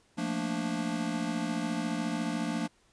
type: chord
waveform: square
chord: Bb major seventh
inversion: second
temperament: equal with one note detuned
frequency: 174.61 / 220 / 234.2 / 293.7 Hz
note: F3 / A3 / Bb3 / D4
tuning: 0 / 0 / +8 / 0 cents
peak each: -37 / -37 / -36 / -36 dBFS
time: 0.17-2.68 s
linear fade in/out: 20 ms
effects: pink hiss -66 dBFS RMS until 2.92 s + resampled to 22050 Hz